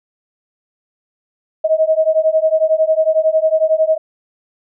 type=beating tone pair; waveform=sine; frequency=628 / 639 Hz; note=D#5 / D#5; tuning=+16 / +46 cents; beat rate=11 Hz; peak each=-14 dBFS; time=1.64-3.98 s; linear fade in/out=10 ms; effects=none